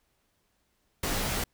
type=noise with comb filter; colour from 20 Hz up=pink; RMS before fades=-30 dBFS; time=1.03-1.44 s; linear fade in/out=5 ms; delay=18 ms; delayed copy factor=-0.7; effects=pink hiss -73 dBFS RMS until 1.53 s